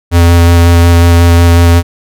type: tone with vibrato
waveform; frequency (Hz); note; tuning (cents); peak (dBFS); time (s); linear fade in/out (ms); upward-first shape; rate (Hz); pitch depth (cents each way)
square; 85.5; F2; -36; -3; 0.11-1.83; 50; square; 5.5; 10
effects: none